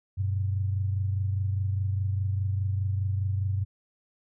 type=tone pair together; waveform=sine; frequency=95.8 / 120.7 Hz; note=G2 / B2; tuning=-39 / -39 cents; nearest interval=major third; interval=400 cents; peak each=-25 / -34 dBFS; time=0.17-3.65 s; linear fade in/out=20 ms; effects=none